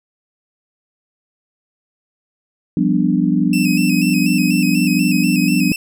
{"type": "chord", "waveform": "sine", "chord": "G dominant seventh", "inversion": "third", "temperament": "equal", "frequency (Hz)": [174.61, 196, 246.9, 293.7], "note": ["F3", "G3", "B3", "D4"], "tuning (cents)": [0, 0, 0, 0], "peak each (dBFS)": -18, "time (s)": [2.77, 5.72], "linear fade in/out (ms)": 2}
{"type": "tone with vibrato", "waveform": "sawtooth", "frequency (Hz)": 2600, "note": "E7", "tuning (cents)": -24, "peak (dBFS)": -18, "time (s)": [3.53, 5.76], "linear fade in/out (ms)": 2, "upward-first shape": "square", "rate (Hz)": 4.1, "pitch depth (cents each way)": 47}
{"effects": []}